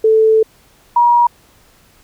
sine tone pair in turn, 440 / 955.2 Hz, A4 / A#5, 0 / +42 cents, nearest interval octave + minor second, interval 1342 cents, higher second, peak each -7 / -7 dBFS, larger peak neither, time 0.04-0.43 / 0.96-1.27 s, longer first, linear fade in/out 5 ms, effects pink hiss -50 dBFS RMS until 2.03 s

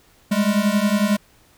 square beating tone pair, 201 / 212 Hz, G3 / G#3, +44 / +36 cents, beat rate 11 Hz, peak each -20 dBFS, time 0.31-1.17 s, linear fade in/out 10 ms, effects pink hiss -55 dBFS RMS until 1.57 s

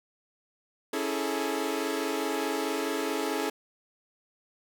sawtooth chord, A major seventh, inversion first, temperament equal with one note detuned, 277.2 / 326.2 / 415.3 / 440 Hz, C#4 / E4 / G#4 / A4, 0 / -18 / 0 / 0 cents, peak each -30 dBFS, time 0.93-3.5 s, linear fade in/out 5 ms, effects none

